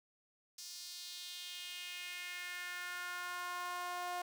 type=tone with high-pass filter sweep; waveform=sawtooth; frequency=356.2 Hz; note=F4; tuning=34 cents sharp; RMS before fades=-44 dBFS; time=0.58-4.22 s; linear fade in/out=5 ms; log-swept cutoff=5300 to 760 Hz; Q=2.6; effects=none